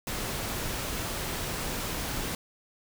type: noise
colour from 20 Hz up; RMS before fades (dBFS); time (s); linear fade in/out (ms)
pink; -33; 0.07-2.35; 2
effects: none